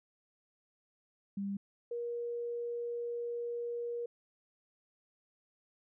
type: tone pair in turn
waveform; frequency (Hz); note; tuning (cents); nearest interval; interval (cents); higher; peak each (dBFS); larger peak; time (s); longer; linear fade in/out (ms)
sine; 198.8 / 474.7; G3 / A#4; +25 / +31; octave + minor third; 1506; second; -34 / -35; first; 1.37-1.57 / 1.91-4.06; second; 5
effects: none